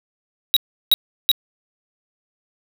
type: tone bursts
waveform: square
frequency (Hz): 3823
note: A#7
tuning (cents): +43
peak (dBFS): -11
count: 3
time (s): 0.54-1.315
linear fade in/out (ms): 0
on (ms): 25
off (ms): 350
effects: none